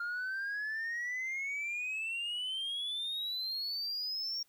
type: exponential sweep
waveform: sine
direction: up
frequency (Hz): 1397 to 5588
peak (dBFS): -32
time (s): 0-4.43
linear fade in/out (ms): 5
effects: tanh soft clip ceiling -33 dBFS + white hiss -71 dBFS RMS until 4.48 s